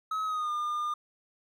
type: tone with pitch glide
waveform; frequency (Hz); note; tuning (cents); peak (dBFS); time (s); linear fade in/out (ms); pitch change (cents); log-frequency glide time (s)
triangle; 1280 to 1208.2; D#6 to D6; +49 to +49; -27; 0.11-0.94; 5; -100; 0.25-0.51
effects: none